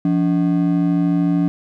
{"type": "ring-modulated tone", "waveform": "triangle", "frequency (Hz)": 230, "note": "A#3", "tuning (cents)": -23, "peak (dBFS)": -9, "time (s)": [0.05, 1.48], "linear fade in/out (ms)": 0, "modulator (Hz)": 56.7, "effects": []}